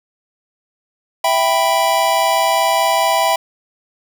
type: chord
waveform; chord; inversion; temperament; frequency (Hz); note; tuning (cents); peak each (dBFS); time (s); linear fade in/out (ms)
square; E minor; none; equal; 659.3 / 784 / 987.8; E5 / G5 / B5; 0 / 0 / 0; -18; 1.24-3.36; 5
effects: none